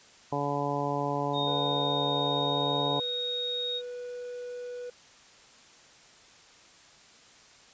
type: harmonic tone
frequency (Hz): 143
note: D3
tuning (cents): -46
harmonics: 1 / 2 / 3 / 4 / 5 / 6 / 7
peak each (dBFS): -35 / -35 / -35 / -35 / -35 / -35 / -35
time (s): 0.32-3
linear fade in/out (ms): 5
type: tone with pitch glide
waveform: sine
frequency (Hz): 3700 to 3745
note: A#7 to A#7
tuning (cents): -14 to +7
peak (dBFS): -30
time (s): 1.33-3.82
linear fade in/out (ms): 50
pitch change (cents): +21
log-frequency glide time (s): 1.89-3.11
type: tone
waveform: triangle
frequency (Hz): 490.2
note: B4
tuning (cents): -13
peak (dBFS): -34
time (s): 1.47-4.9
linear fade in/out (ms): 5
effects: white hiss -55 dBFS RMS until 7.73 s + resampled to 16000 Hz